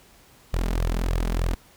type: tone with flanger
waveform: sawtooth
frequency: 42.29 Hz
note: E1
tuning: 45 cents sharp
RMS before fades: -24 dBFS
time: 0.53-1.55 s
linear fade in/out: 10 ms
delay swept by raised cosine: 1.6 to 5 ms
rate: 3.3 Hz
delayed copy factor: +0.65
effects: pink hiss -54 dBFS RMS until 1.76 s